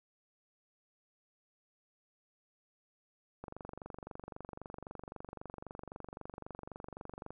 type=click train; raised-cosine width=1 ms; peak=-30 dBFS; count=93; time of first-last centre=3.44-7.306 s; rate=23.8 Hz; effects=none